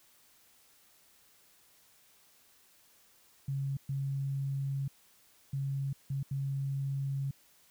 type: tone bursts at uneven times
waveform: sine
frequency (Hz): 137.4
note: C#3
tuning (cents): -15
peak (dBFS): -31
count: 5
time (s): 3.48-3.77 / 3.89-4.88 / 5.53-5.93 / 6.1-6.23 / 6.31-7.31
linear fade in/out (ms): 5
effects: white hiss -64 dBFS RMS until 7.7 s